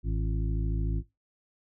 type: harmonic tone with a mistuned harmonic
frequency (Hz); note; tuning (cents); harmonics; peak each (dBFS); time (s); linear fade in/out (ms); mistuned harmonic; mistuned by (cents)
53.6; A1; -45; 1 / 2 / 3 / 5 / 6; -27 / -33 / -37 / -41 / -43; 0.03-1.03; 50; 6; +98
effects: noise-tail reverb RT60 0.2 s tail -18 dB re dry